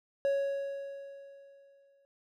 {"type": "tone with exponential decay", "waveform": "triangle", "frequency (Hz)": 555, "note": "C#5", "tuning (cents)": 2, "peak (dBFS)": -23, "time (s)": [0.25, 2.05], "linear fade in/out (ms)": 0, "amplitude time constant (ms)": 390, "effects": []}